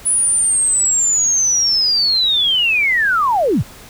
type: linear sweep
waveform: sine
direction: down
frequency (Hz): 10000 to 63.9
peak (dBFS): -12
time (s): 0.05-3.63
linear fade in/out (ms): 20
effects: pink hiss -39 dBFS RMS until 3.89 s